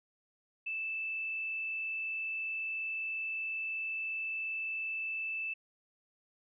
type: tone with frequency modulation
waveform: sine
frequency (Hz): 2637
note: E7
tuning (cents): 0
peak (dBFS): -34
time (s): 0.66-5.54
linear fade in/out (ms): 10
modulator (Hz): 45.4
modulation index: 0.36
effects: none